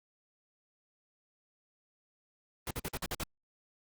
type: noise bursts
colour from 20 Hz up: pink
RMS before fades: -36 dBFS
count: 7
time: 2.67-3.236 s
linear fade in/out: 2 ms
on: 38 ms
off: 50 ms
effects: Opus 32 kbps